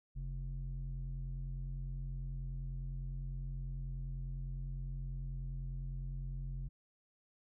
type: tone with low-pass filter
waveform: square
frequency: 44.83 Hz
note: F1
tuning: 46 cents sharp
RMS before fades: -41 dBFS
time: 0.15-6.69 s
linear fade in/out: 20 ms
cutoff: 130 Hz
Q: 2.3
effects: none